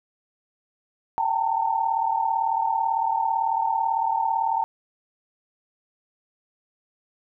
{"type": "tone cluster", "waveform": "sine", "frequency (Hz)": [778, 873, 911], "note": ["G5", "A5", "A#5"], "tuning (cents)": [-13, -14, -40], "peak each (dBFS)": [-27, -27, -23], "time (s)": [1.18, 4.64], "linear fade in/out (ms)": 0, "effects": []}